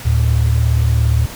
sine tone pair together, 75.62 / 113 Hz, D#2 / A2, -49 / +47 cents, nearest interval perfect fifth, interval 696 cents, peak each -13 dBFS, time 0.05-1.26 s, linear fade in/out 10 ms, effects tanh soft clip ceiling -3 dBFS + pink hiss -32 dBFS RMS until 1.35 s

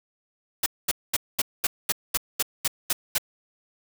white noise bursts, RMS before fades -23 dBFS, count 11, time 0.63-3.182 s, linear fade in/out 5 ms, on 32 ms, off 220 ms, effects none

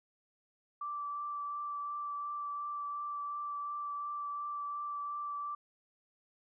sine tone with vibrato, 1166 Hz, D6, 13 cents flat, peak -36 dBFS, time 0.81-5.55 s, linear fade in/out 5 ms, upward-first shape triangle, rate 2.8 Hz, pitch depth 13 cents each way, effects none

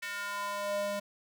square tone with high-pass filter sweep, 203 Hz, G#3, 39 cents flat, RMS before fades -35 dBFS, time 0.02-1 s, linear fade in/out 10 ms, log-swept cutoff 1900 to 410 Hz, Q 2.9, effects none

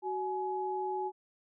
sine tone pair together, 374.1 / 843.7 Hz, F#4 / G#5, +19 / +27 cents, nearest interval octave + major second, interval 1408 cents, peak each -35 / -34 dBFS, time 0.02-1.12 s, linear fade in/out 50 ms, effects none

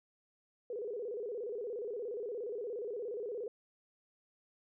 sine tone with vibrato, 448.7 Hz, A4, 34 cents sharp, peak -37 dBFS, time 0.7-3.48 s, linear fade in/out 2 ms, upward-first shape square, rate 17 Hz, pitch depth 140 cents each way, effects none

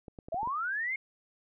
clicks, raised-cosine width 2 ms, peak -31 dBFS, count 6, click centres 0.082 / 0.188 / 0.285 / 0.344 / 0.431 / 0.474 s
sine linear sweep, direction up, 622.3 to 2178 Hz, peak -30 dBFS, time 0.32-0.96 s, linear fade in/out 5 ms
effects none

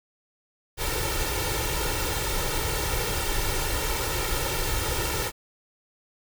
pink noise with comb filter, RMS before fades -27 dBFS, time 0.77-5.32 s, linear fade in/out 50 ms, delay 2.2 ms, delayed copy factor +0.75, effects none

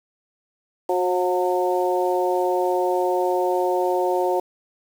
harmonic tone with a mistuned harmonic, 180 Hz, F#3, 47 cents flat, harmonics 2 / 3 / 4 / 5, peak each -22 / -24 / -25 / -26 dBFS, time 0.89-4.4 s, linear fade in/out 5 ms, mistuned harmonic 2, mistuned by +16 cents, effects 7-bit

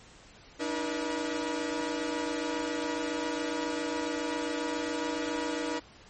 sawtooth tone cluster, 292.9 / 320.2 / 481.7 Hz, D4 / D#4 / B4, -5 / +50 / -43 cents, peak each -31 dBFS, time 0.59-5.8 s, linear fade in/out 20 ms, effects pink hiss -54 dBFS RMS until 6.09 s + MP3 32 kbps

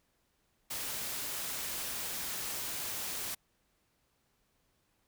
white noise, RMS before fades -38 dBFS, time 0.7-3.35 s, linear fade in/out 10 ms, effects pink hiss -75 dBFS RMS until 5.07 s

